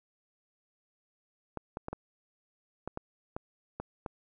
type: clicks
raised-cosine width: 1 ms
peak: -22 dBFS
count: 9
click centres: 1.573 / 1.771 / 1.884 / 1.93 / 2.876 / 2.974 / 3.365 / 3.8 / 4.062 s
effects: none